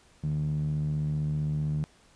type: tone with band-pass filter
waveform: sawtooth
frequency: 75.5 Hz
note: D2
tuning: 48 cents sharp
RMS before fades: -29 dBFS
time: 0.23-1.84 s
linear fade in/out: 0 ms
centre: 160 Hz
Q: 6.6
effects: pink hiss -60 dBFS RMS until 2.15 s + resampled to 22050 Hz